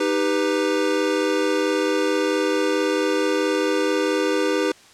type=chord; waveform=square; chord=Eb augmented; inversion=none; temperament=equal with one note detuned; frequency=311.1 / 395.6 / 493.9 Hz; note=Eb4 / G4 / B4; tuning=0 / +16 / 0 cents; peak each=-24 dBFS; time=0-4.72 s; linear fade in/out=5 ms; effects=white hiss -49 dBFS RMS until 4.93 s + low-pass 7000 Hz 12 dB/octave